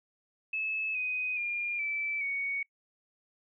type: tone with pitch steps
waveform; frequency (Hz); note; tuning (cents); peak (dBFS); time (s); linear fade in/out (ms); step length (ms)
sine; 2600 / 2503 / 2409 / 2319 / 2232; E7 / D#7 / D7 / D7 / C#7; -24 / +10 / +43 / -22 / +11; -30; 0.53-2.63; 5; 420
effects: noise-tail reverb RT60 0.1 s tail -23 dB re dry